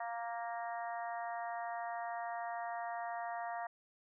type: harmonic tone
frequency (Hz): 233.1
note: A#3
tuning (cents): 0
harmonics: 3 / 4 / 5 / 6 / 7 / 8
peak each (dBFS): -40 / -45 / -49 / -53 / -54 / -49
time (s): 0-3.67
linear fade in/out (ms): 5
effects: none